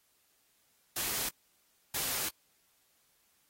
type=noise bursts at uneven times; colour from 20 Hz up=white; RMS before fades=-34 dBFS; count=2; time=0.96-1.29 / 1.94-2.29 s; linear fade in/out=5 ms; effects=white hiss -71 dBFS RMS until 3.49 s + AAC 48 kbps